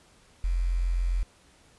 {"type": "tone with quantisation", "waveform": "sine", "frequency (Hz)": 43.65, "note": "F1", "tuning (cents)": 0, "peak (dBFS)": -23, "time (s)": [0.44, 1.23], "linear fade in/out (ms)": 0, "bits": 8, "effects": ["pink hiss -59 dBFS RMS until 1.78 s", "resampled to 24000 Hz"]}